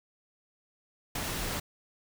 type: noise with ADSR envelope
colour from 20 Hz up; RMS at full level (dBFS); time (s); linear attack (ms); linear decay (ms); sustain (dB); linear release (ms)
pink; -30; 1.15-1.6; 8; 3; -4; 7
effects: none